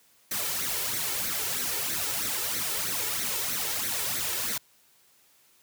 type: noise with flanger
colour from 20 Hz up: white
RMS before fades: -30 dBFS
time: 0.31-4.58 s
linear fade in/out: 5 ms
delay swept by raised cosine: 0.49 to 2.29 ms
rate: 3.1 Hz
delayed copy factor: +0.7
effects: white hiss -62 dBFS RMS until 5.62 s + high-pass 80 Hz 12 dB/octave